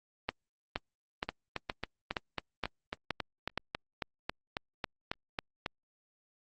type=two click trains; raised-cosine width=0.3 ms; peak=-17 / -15 dBFS; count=17 / 8; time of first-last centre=1.29-5.662 / 0.29-3.576 s; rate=3.66 / 2.13 Hz; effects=Opus 24 kbps